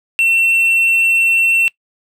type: tone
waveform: triangle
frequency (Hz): 2703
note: E7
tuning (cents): +43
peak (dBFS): -9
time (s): 0.19-1.68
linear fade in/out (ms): 0
effects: noise-tail reverb RT60 0.1 s tail -22 dB re dry